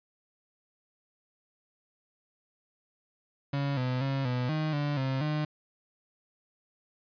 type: tone with pitch steps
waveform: 35% pulse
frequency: 140.5 / 126.9 / 136.2 / 124.8 / 155.3 / 145.8 / 132.9 / 151.7 Hz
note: C#3 / B2 / C#3 / B2 / D#3 / D3 / C3 / D#3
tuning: +24 / +47 / -30 / +19 / -3 / -12 / +27 / -44 cents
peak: -26 dBFS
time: 3.53-5.45 s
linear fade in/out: 5 ms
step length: 240 ms
effects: resampled to 11025 Hz